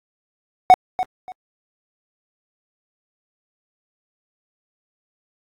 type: tone with echo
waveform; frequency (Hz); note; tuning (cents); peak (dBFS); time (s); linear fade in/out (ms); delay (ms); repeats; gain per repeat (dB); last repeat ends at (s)
triangle; 740; F#5; 0; -3; 0.7-0.74; 0; 290; 2; -13; 1.32
effects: AAC 48 kbps